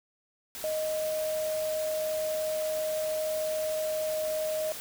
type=tone in noise; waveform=sine; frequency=623 Hz; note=D#5; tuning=2 cents sharp; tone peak=-28 dBFS; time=0.64-4.72 s; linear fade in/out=0 ms; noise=white; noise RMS=-40 dBFS; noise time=0.55-4.8 s; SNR=+9 dB; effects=none